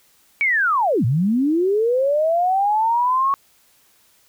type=linear two-way sweep; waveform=sine; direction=down then up; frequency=2300 to 107.3 to 1113 Hz; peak=-15 dBFS; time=0.41-3.34 s; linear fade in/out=0 ms; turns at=1.05 s; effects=white hiss -57 dBFS RMS until 4.28 s